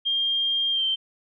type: tone with pitch glide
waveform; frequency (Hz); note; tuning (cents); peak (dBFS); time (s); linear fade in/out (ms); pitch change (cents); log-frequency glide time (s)
sine; 3206 to 3127; G7 to G7; +38 to -5; -21; 0.05-0.96; 20; -43; 0.71-0.84
effects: none